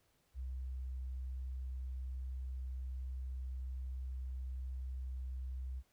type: tone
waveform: sine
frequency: 64.2 Hz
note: C2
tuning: 32 cents flat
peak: -39 dBFS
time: 0.34-5.83 s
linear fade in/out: 50 ms
effects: pink hiss -75 dBFS RMS until 5.92 s